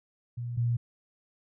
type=tone pair in turn; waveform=sine; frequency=120 / 118.9 Hz; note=B2 / A#2; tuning=-49 / +35 cents; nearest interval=unison; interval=16 cents; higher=first; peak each=-32 / -24 dBFS; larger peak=second; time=0.37-0.57 / 0.57-0.77 s; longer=neither; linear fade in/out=10 ms; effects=none